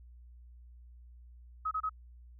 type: tone bursts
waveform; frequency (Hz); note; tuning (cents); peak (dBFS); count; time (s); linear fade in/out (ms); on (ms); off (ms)
sine; 1273; D#6; +39; -30; 3; 1.65-1.895; 10; 63; 28
effects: added 60 Hz sine -51 dBFS peak until 2.39 s